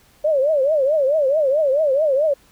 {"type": "tone with vibrato", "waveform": "sine", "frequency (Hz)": 577, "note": "D5", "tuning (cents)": -31, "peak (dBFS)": -14, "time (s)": [0.24, 2.34], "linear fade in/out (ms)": 10, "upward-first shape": "triangle", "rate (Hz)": 4.6, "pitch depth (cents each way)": 210, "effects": ["pink hiss -54 dBFS RMS until 2.51 s"]}